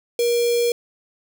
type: tone with notch filter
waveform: square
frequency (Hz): 474.8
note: A#4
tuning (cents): +32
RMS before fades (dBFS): -19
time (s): 0.19-0.72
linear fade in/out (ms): 2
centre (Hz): 1400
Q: 0.76
effects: none